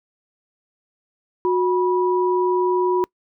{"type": "tone pair together", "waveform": "sine", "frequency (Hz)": [364.7, 976], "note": ["F#4", "B5"], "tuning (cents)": [-25, -21], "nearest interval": "octave + perfect fourth", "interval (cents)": 1704, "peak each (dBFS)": [-17, -22], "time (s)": [1.45, 3.04], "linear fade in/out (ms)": 0, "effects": ["noise-tail reverb RT60 0.1 s tail -26 dB re dry"]}